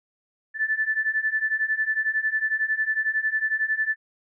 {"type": "beating tone pair", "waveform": "sine", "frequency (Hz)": [1747, 1758], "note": ["A6", "A6"], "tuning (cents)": [-13, -2], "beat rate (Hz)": 11, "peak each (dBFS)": [-26, -24], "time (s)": [0.54, 3.96], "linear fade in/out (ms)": 50, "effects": []}